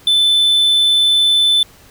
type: tone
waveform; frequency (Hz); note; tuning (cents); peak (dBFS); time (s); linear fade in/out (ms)
triangle; 3519; A7; 0; -8; 0.07-1.63; 2
effects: pink hiss -45 dBFS RMS until 1.9 s